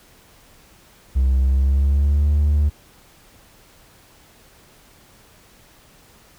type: tone with pitch glide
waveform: triangle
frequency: 65.41 to 73.85 Hz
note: C2 to D2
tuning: 0 to +10 cents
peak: -11 dBFS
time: 1.15-2.7 s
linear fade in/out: 20 ms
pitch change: +210 cents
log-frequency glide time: 1.39-2.3 s
effects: tanh soft clip ceiling -8 dBFS + pink hiss -51 dBFS RMS until 6.38 s